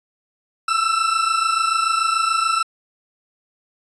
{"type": "tone pair together", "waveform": "40% pulse", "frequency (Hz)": [1317, 1343.9], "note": ["E6", "E6"], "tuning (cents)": [-2, 33], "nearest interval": "unison", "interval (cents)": 35, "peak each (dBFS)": -19, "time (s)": [0.68, 2.63], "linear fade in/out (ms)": 5, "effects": ["resampled to 22050 Hz"]}